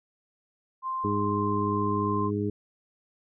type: tone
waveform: sine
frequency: 1046.5 Hz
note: C6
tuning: in tune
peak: -28 dBFS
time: 0.82-2.31 s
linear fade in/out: 50 ms
type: harmonic tone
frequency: 103 Hz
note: G#2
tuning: 14 cents flat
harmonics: 1 / 2 / 3 / 4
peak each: -31 / -31 / -31 / -31 dBFS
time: 1.04-2.5 s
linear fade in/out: 5 ms
effects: none